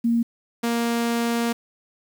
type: tone pair in turn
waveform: sine / sawtooth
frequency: 233.1 / 234.1 Hz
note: A#3 / A#3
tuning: 0 / +8 cents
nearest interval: unison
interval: 8 cents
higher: second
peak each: -17 dBFS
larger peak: neither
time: 0.04-0.23 / 0.63-1.53 s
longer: second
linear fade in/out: 10 ms
effects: 8-bit